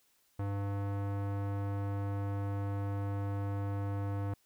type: tone with low-pass filter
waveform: square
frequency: 100 Hz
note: G2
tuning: 35 cents sharp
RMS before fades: -35 dBFS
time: 0.39-4.34 s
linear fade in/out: 5 ms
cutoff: 1200 Hz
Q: 0.95
effects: white hiss -71 dBFS RMS until 4.45 s